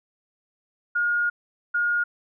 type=tone bursts at uneven times; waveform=sine; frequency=1428 Hz; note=F6; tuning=38 cents sharp; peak=-20 dBFS; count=2; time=0.95-1.3 / 1.74-2.04 s; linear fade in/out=10 ms; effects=none